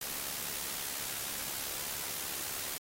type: noise with amplitude modulation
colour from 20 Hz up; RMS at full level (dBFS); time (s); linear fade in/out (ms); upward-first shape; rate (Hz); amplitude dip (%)
white; -36; 0.01-2.78; 5; sine; 70.1; 50
effects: AAC 48 kbps